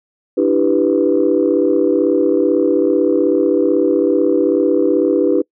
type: chord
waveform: sine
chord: E minor seventh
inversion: third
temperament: equal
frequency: 293.7 / 329.6 / 392 / 493.9 Hz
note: D4 / E4 / G4 / B4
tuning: 0 / 0 / 0 / 0 cents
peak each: -16 dBFS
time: 0.37-5.42 s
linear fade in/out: 10 ms
effects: noise-tail reverb RT60 0.1 s tail -25 dB re dry + tanh soft clip ceiling -2 dBFS